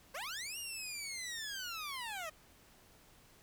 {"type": "linear two-way sweep", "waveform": "15% pulse", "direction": "up then down", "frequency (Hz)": [480.2, 2870, 605], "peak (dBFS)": -34, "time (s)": [0.14, 2.3], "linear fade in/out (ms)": 10, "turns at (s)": 0.58, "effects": ["pink hiss -63 dBFS RMS until 3.42 s"]}